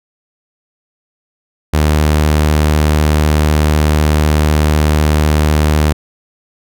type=tone; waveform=sawtooth; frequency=76 Hz; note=D#2; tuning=40 cents flat; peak=-5 dBFS; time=1.73-5.93 s; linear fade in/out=10 ms; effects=none